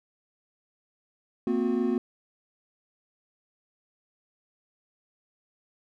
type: tone cluster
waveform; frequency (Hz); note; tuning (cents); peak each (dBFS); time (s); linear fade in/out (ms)
triangle; 230.2 / 256.3 / 362.4; A#3 / C4 / F#4; -22 / -36 / -36; -26; 1.47-1.98; 2
effects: none